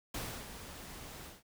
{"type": "noise with ADSR envelope", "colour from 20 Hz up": "pink", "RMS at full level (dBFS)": -39, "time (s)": [0.14, 1.43], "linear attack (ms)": 6, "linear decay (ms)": 310, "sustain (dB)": -9, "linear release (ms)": 180, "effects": []}